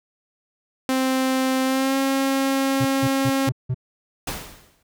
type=tone with pitch glide; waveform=sawtooth; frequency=261.6 to 270.4 Hz; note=C4 to C#4; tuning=0 to -43 cents; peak=-15 dBFS; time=0.89-3.49 s; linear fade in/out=0 ms; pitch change=+57 cents; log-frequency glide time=1.64-1.97 s
type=tone bursts; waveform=triangle; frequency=127.1 Hz; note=C3; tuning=50 cents flat; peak=-18 dBFS; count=5; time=2.8-3.745 s; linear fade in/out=10 ms; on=53 ms; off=170 ms
type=noise with exponential decay; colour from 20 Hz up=pink; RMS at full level=-26 dBFS; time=4.27-4.83 s; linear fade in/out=5 ms; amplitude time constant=120 ms
effects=none